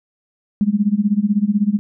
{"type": "tone with tremolo", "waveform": "sine", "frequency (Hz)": 206.3, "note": "G#3", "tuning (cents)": -11, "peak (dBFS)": -10, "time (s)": [0.61, 1.79], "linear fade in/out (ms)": 0, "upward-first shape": "sine", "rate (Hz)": 16, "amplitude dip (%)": 90, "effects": []}